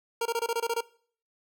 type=tone bursts; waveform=25% pulse; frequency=464.1 Hz; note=A#4; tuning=8 cents flat; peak=-22 dBFS; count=9; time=0.21-0.808 s; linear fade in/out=5 ms; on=46 ms; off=23 ms; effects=noise-tail reverb RT60 0.5 s tail -21 dB re dry